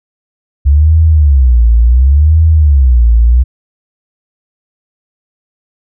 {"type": "tone with vibrato", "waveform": "sine", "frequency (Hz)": 67.7, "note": "C#2", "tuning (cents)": -40, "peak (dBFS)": -3, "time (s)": [0.65, 3.44], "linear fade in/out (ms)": 20, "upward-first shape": "sine", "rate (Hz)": 0.7, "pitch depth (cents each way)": 300, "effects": []}